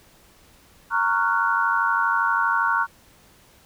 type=chord; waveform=sine; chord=Gb major seventh; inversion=first; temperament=just; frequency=925 / 1110 / 1387.5 / 1480 Hz; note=Bb5 / Db6 / F6 / Gb6; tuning=-14 / +2 / -12 / 0 cents; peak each=-24 dBFS; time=0.9-2.87 s; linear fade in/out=50 ms; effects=pink hiss -54 dBFS RMS until 3.65 s